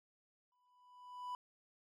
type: tone with exponential growth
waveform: triangle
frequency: 991 Hz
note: B5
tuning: 6 cents sharp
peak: -37 dBFS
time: 0.52-1.35 s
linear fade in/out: 1 ms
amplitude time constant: 180 ms
effects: none